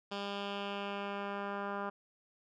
10% pulse tone with low-pass filter sweep, 200.7 Hz, G3, 41 cents sharp, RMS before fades -39 dBFS, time 0.11-1.9 s, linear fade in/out 10 ms, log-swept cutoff 4100 to 1400 Hz, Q 2.1, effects none

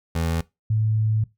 25% pulse / sine tone pair in turn, 82.41 / 109.02 Hz, E2 / A2, 0 / -15 cents, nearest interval perfect fourth, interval 485 cents, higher second, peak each -18 dBFS, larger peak neither, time 0.15-0.41 / 0.7-1.24 s, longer second, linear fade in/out 5 ms, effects noise-tail reverb RT60 0.2 s tail -20 dB re dry

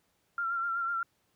sine tone with vibrato, 1372 Hz, F6, 31 cents flat, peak -29 dBFS, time 0.38-1.03 s, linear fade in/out 2 ms, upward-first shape sine, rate 8 Hz, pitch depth 40 cents each way, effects pink hiss -73 dBFS RMS until 1.35 s + high-pass 80 Hz 12 dB/octave

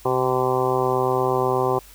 harmonic tone, 128.3 Hz, C3, 34 cents flat, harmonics 1 / 2 / 3 / 4 / 5 / 6 / 7 / 8 / 9, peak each -29 / -33 / -22 / -26 / -31 / -26 / -30 / -26 / -33 dBFS, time 0.05-1.79 s, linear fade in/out 5 ms, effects added 50 Hz sine -48 dBFS peak until 1.94 s + white hiss -48 dBFS RMS until 1.94 s

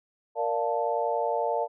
sine chord, Bb major seventh, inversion none, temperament equal, 466.2 / 587.3 / 698.5 / 880 Hz, Bb4 / D5 / F5 / A5, 0 / 0 / 0 / 0 cents, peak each -30 dBFS, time 0.35-1.68 s, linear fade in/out 50 ms, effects none

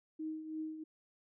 sine tone with tremolo, 313.8 Hz, D#4, 15 cents sharp, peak -36 dBFS, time 0.19-0.84 s, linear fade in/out 10 ms, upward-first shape triangle, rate 3 Hz, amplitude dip 65%, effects none

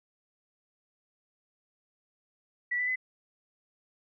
sine tone with pitch steps, 1953 / 1987.1 / 2022 Hz, B6 / B6 / B6, -20 / +10 / +40 cents, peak -27 dBFS, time 2.71-2.959 s, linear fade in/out 10 ms, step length 83 ms, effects none

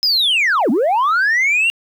sine linear two-way sweep, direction down then up, 5160 to 201.3 to 2817 Hz, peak -10 dBFS, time 0.03-1.7 s, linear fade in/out 0 ms, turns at 0.7 s, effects tanh soft clip ceiling -11 dBFS + 8-bit

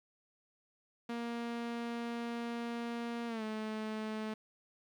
sawtooth tone with pitch glide, 235.1 to 216.8 Hz, A#3 to A3, +15 to -25 cents, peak -33 dBFS, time 1.09-4.34 s, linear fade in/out 5 ms, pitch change -140 cents, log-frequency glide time 3.27-3.43 s, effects low-pass 4000 Hz 12 dB/octave + 11-bit

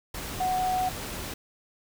sine tone in noise, 740 Hz, F#5, in tune, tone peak -24 dBFS, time 0.4-0.89 s, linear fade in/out 5 ms, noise pink, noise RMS -36 dBFS, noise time 0.14-1.34 s, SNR +9 dB, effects none

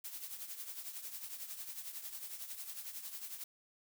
blue noise with tremolo, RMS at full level -43 dBFS, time 0.04-3.44 s, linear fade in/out 5 ms, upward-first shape triangle, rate 11 Hz, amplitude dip 70%, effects none

